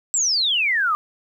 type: exponential sweep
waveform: sine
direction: down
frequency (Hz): 7840 to 1174.7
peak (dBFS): -17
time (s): 0.14-0.95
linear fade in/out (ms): 0
effects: 9-bit